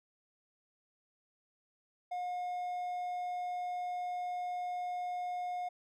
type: tone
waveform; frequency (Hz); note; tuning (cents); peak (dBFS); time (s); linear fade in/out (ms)
triangle; 718; F5; +48; -33; 2.11-5.69; 10
effects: none